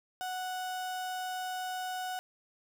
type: tone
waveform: 35% pulse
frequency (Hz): 739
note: F#5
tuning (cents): -2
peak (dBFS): -33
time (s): 0.21-2.19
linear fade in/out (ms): 0
effects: none